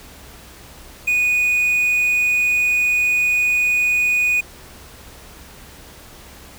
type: tone with quantisation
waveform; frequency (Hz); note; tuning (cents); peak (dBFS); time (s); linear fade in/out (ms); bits
triangle; 2475; D#7; -10; -13; 1.07-4.41; 10; 6
effects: added 65 Hz sine -47 dBFS peak until 6.58 s + pink hiss -42 dBFS RMS until 6.58 s